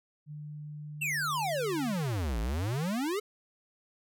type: tone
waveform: sine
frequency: 149.5 Hz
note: D3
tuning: 31 cents sharp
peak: -39 dBFS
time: 0.26-1.97 s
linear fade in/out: 50 ms
type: exponential two-way sweep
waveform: square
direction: down then up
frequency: 2800 to 51.7 to 441 Hz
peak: -30 dBFS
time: 1.01-3.2 s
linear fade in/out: 10 ms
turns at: 2.4 s
effects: none